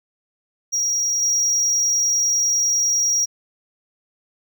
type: tone with level steps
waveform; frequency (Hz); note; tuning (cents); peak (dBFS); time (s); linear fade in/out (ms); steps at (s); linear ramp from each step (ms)
triangle; 5690; F8; +31; -17 / -15; 0.72-3.26; 20; 1.22; 2
effects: none